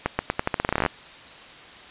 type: accelerating click train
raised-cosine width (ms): 0.5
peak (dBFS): -6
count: 17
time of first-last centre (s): 0.06-0.862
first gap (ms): 130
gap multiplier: 0.85
effects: white hiss -44 dBFS RMS until 1.9 s + resampled to 8000 Hz